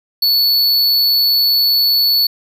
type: tone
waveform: square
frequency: 4435 Hz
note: C#8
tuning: in tune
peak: -11 dBFS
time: 0.22-2.27 s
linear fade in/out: 5 ms
effects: none